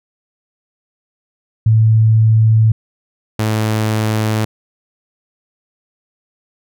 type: tone pair in turn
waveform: sine / sawtooth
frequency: 110.7 / 108.8 Hz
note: A2 / A2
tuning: +11 / -19 cents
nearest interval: unison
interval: 30 cents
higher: first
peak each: -7 / -10 dBFS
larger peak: first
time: 1.66-2.72 / 3.39-4.45 s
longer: neither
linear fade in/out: 5 ms
effects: none